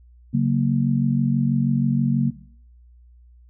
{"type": "chord", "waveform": "sine", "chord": "F# major", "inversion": "second", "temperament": "just", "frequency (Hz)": [138.75, 185, 231.2], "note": ["C#3", "F#3", "A#3"], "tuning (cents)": [2, 0, -14], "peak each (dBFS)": [-20, -24, -20], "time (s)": [0.33, 2.31], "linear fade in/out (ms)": 20, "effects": ["noise-tail reverb RT60 0.6 s tail -18 dB re dry", "added 60 Hz sine -47 dBFS peak until 3.49 s"]}